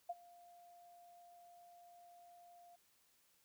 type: tone with ADSR envelope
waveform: sine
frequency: 698.5 Hz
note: F5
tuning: in tune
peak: -37 dBFS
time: 0.09-2.76 s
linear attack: 9 ms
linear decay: 35 ms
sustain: -22 dB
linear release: 8 ms
effects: white hiss -74 dBFS RMS until 3.44 s